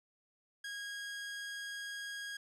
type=tone; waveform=sawtooth; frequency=1639 Hz; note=G#6; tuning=23 cents flat; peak=-37 dBFS; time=0.64-2.37 s; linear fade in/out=5 ms; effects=low-pass 9000 Hz 12 dB/octave + 12-bit